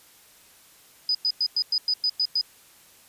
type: tone bursts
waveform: sine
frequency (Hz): 4978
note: D#8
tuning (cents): 0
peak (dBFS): -20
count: 9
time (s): 1.09-2.412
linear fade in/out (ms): 2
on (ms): 58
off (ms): 100
effects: white hiss -54 dBFS RMS until 3.08 s + resampled to 32000 Hz